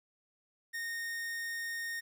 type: tone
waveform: 45% pulse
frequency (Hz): 1845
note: A#6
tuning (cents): -18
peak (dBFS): -36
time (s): 0.73-2.01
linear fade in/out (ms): 20
effects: 12-bit